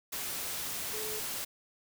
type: tone in noise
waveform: sine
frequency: 431.3 Hz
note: A4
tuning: 35 cents flat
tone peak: -40 dBFS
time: 0.93-1.2 s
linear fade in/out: 10 ms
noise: white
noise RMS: -37 dBFS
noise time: 0.12-1.45 s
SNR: -6 dB
effects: none